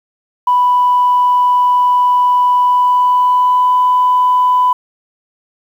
sine tone with pitch glide, 989 to 998.2 Hz, B5 to B5, +2 to +18 cents, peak -7 dBFS, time 0.47-4.73 s, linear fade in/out 5 ms, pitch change +16 cents, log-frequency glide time 2.62-3.74 s, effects tanh soft clip ceiling -3 dBFS + 7-bit

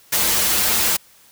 white noise with comb filter, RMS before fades -18 dBFS, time 0.12-0.97 s, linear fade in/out 10 ms, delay 7.3 ms, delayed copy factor -0.7, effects white hiss -51 dBFS RMS until 1.31 s

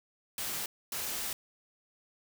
white noise bursts at uneven times, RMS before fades -36 dBFS, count 2, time 0.38-0.66 / 0.92-1.33 s, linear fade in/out 2 ms, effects none

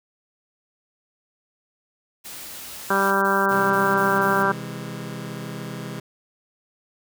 white noise, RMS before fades -37 dBFS, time 2.24-3.12 s, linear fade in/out 20 ms
harmonic tone, 196 Hz, G3, in tune, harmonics 1 / 2 / 3 / 4 / 5 / 6 / 7 / 8, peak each -27 / -25 / -28 / -29 / -24 / -26 / -25 / -24 dBFS, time 2.9-4.52 s, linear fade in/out 5 ms
blue noise bursts, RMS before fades -39 dBFS, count 6, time 3-4.43 s, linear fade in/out 10 ms, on 220 ms, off 22 ms
sawtooth chord, C augmented, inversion none, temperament just, 130.81 / 163.52 / 204.4 Hz, C3 / E3 / G#3, 0 / -14 / -27 cents, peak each -31 dBFS, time 3.51-6 s, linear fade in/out 5 ms
effects none

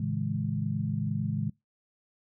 sine chord, A major seventh, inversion none, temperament equal with one note detuned, 110 / 138.59 / 160.96 / 207.7 Hz, A2 / C#3 / E3 / G#3, 0 / 0 / -41 / 0 cents, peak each -33 dBFS, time 0-1.5 s, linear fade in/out 5 ms, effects noise-tail reverb RT60 0.2 s tail -24 dB re dry

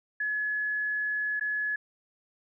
sine tone with dropouts, 1700 Hz, G#6, 40 cents sharp, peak -27 dBFS, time 0.2-1.76 s, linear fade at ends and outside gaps 5 ms, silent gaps 1.397-1.409 s, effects none

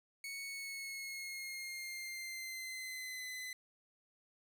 sawtooth tone with pitch glide, 2217 to 2021 Hz, C#7 to B6, 0 to +39 cents, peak -39 dBFS, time 0.24-3.53 s, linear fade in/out 2 ms, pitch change -161 cents, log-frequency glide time 0.45-3.3 s, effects none

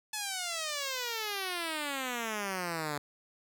5% pulse exponential sweep, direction down, 866 to 142.9 Hz, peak -22 dBFS, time 0.13-2.98 s, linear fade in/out 5 ms, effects none

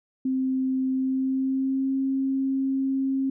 sine tone with pitch glide, 261.6 to 268.2 Hz, C4 to C4, 0 to +43 cents, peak -22 dBFS, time 0.25-3.3 s, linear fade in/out 5 ms, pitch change +43 cents, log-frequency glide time 0.91-1.94 s, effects none

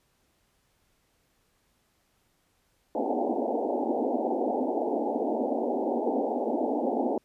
pink band-pass noise, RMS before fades -28 dBFS, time 2.95-7.18 s, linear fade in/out 2 ms, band 230 to 860 Hz, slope 96 dB/octave, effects pink hiss -70 dBFS RMS until 7.24 s + resampled to 32000 Hz

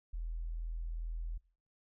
sine tone, 41.23 Hz, E1, 1 cent sharp, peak -36 dBFS, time 0.13-1.38 s, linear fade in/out 10 ms, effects noise-tail reverb RT60 0.5 s tail -24 dB re dry

